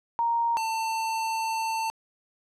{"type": "tone pair in turn", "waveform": ["sine", "square"], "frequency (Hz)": [932.3, 894.3], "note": ["A#5", "A5"], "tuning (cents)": [0, 28], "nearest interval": "minor second", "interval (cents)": 72, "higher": "first", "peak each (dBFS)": [-22, -27], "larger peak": "first", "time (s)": [[0.19, 0.57], [0.57, 1.9]], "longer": "second", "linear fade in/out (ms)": 0, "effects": ["low-pass 11000 Hz 12 dB/octave"]}